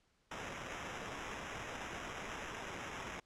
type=noise with sample-and-hold; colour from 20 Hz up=white; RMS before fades=-45 dBFS; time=0.31-3.2 s; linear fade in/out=5 ms; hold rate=4410 Hz; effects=pink hiss -75 dBFS RMS until 3.25 s + low-pass 7000 Hz 12 dB/octave